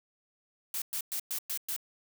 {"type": "noise bursts", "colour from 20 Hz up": "blue", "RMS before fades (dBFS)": -34, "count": 6, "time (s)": [0.74, 1.764], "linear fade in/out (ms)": 2, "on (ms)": 79, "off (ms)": 110, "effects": []}